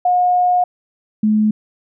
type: tone pair in turn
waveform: sine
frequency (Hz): 720 / 214.1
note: F#5 / A3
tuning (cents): -47 / -47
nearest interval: octave + major sixth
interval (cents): 2100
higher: first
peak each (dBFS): -11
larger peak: neither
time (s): 0.05-0.64 / 1.23-1.51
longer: first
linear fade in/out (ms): 5
effects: none